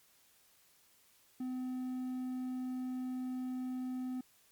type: tone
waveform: triangle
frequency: 254.6 Hz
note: C4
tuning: 47 cents flat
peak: -34 dBFS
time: 1.4-4.21 s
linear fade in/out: 5 ms
effects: white hiss -67 dBFS RMS until 4.51 s + MP3 96 kbps